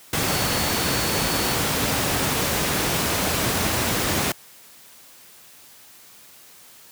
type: tone in noise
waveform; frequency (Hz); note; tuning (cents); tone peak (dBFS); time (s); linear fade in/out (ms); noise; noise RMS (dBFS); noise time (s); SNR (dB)
sine; 4435; C#8; 0; -32; 0.28-1.55; 2; pink; -22; 0.13-4.32; -13
effects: white hiss -48 dBFS RMS until 6.91 s + high-pass 80 Hz 12 dB/octave